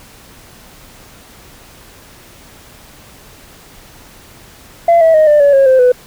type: tone with pitch steps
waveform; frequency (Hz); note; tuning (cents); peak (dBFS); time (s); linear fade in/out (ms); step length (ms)
sine; 680 / 650.4 / 622.1 / 595.1 / 569.2 / 544.4 / 520.7 / 498.1; F5 / E5 / D#5 / D5 / C#5 / C#5 / C5 / B4; -46 / -23 / 0 / +23 / +46 / -31 / -8 / +15; -3; 4.88-5.92; 5; 130
effects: tanh soft clip ceiling -3 dBFS + pink hiss -40 dBFS RMS until 6.06 s